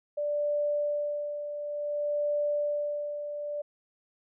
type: tone with tremolo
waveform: sine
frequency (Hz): 587.3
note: D5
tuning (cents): 0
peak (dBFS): -25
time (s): 0.17-3.62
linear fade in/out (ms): 10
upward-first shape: sine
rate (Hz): 0.56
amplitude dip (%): 60
effects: none